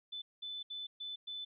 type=tone bursts at uneven times; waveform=sine; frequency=3508 Hz; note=A7; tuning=6 cents flat; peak=-40 dBFS; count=5; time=0.12-0.22 / 0.42-0.63 / 0.7-0.87 / 1-1.16 / 1.27-1.45 s; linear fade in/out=10 ms; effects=none